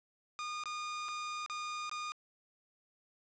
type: tone with dropouts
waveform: sawtooth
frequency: 1221 Hz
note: D#6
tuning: 33 cents flat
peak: -34 dBFS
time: 0.39-2.12 s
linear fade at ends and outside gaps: 0 ms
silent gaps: 0.637-0.657 / 1.084-1.087 / 1.462-1.498 / 1.895-1.914 s
effects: resampled to 16000 Hz + 10-bit